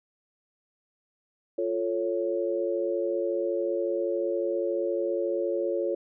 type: chord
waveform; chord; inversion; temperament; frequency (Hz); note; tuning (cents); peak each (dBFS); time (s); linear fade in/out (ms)
sine; F augmented; none; equal; 349.2 / 440 / 554.4; F4 / A4 / C#5; 0 / 0 / 0; -29 / -31 / -29; 1.58-5.95; 5
effects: none